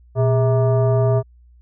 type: tone with frequency modulation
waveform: sine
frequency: 120.2 Hz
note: B2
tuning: 46 cents flat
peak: -13 dBFS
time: 0.15-1.23 s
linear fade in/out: 50 ms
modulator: 529 Hz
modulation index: 0.9
effects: added 60 Hz sine -46 dBFS peak until 1.61 s